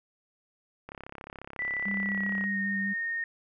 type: click train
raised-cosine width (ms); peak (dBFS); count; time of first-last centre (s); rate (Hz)
0.5; -26; 54; 0.89-2.44; 34.2
type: tone with pitch glide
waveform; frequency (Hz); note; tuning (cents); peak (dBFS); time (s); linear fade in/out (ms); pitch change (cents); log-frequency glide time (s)
sine; 1975.5 to 1843.2; B6 to A#6; 0 to -20; -29; 1.59-3.24; 2; -120; 1.98-2.61
type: tone with vibrato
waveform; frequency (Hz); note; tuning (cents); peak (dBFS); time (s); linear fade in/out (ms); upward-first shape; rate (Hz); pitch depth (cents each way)
sine; 198.1; G3; +18; -31; 1.85-2.94; 20; square; 5; 11
effects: none